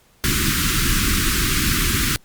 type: band-stop noise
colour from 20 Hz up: pink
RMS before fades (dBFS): -19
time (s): 0.24-2.16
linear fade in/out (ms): 0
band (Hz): 360 to 1200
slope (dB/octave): 48
effects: pink hiss -56 dBFS RMS until 2.24 s + Opus 48 kbps